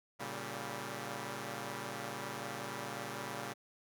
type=chord; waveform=5% pulse; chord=G diminished; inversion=first; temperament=equal with one note detuned; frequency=116.54 / 140.28 / 196 Hz; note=Bb2 / Db3 / G3; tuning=0 / +21 / 0 cents; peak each=-33 dBFS; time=0.19-3.54 s; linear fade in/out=20 ms; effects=none